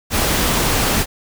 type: noise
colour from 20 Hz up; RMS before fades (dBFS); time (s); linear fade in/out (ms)
pink; -17; 0.1-1.06; 50
effects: none